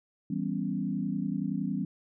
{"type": "chord", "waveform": "sine", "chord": "C# half-diminished seventh", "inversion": "first", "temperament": "equal", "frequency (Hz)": [164.81, 196, 246.9, 277.2], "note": ["E3", "G3", "B3", "C#4"], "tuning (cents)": [0, 0, 0, 0], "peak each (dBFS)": [-35, -32, -35, -35], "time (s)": [0.3, 1.85], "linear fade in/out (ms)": 5, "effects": []}